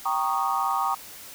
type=chord; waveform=sine; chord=Eb dominant seventh; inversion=first; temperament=equal with one note detuned; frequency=784 / 932.3 / 1108.7 / 1233.1 Hz; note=G5 / Bb5 / Db6 / Eb6; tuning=0 / 0 / 0 / -16 cents; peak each=-28 dBFS; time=0.05-0.95 s; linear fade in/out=10 ms; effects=white hiss -43 dBFS RMS until 1.34 s